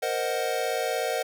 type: chord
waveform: square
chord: C half-diminished seventh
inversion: third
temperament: equal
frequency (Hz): 466.2 / 523.3 / 622.3 / 740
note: Bb4 / C5 / Eb5 / Gb5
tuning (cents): 0 / 0 / 0 / 0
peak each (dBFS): -32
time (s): 0.02-1.23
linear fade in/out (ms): 10
effects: none